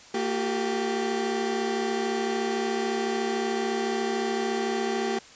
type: tone cluster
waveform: 30% pulse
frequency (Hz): 227.6 / 357.6 / 391.4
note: A#3 / F4 / G4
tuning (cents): -41 / +41 / -3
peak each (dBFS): -28 / -31 / -25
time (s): 0.14-5.19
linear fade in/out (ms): 5
effects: white hiss -49 dBFS RMS until 5.35 s + resampled to 16000 Hz